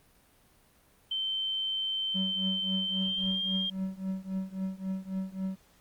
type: tone with pitch glide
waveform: sine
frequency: 3100 to 3204 Hz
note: G7 to G7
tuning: -20 to +37 cents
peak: -29 dBFS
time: 1.11-3.7 s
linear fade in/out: 5 ms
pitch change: +57 cents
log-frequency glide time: 2.84-3.45 s
type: tone with tremolo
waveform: triangle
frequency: 190 Hz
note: F#3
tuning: 46 cents sharp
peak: -26 dBFS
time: 2.14-5.56 s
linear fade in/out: 20 ms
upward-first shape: triangle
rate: 3.7 Hz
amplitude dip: 95%
effects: pink hiss -63 dBFS RMS until 5.8 s + Opus 32 kbps